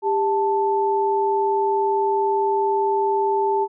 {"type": "tone pair together", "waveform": "sine", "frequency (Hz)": [397.7, 880], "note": ["G4", "A5"], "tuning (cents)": [25, 0], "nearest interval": "octave + major second", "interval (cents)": 1375, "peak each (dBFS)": [-20, -20], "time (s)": [0.02, 3.68], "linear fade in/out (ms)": 50, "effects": []}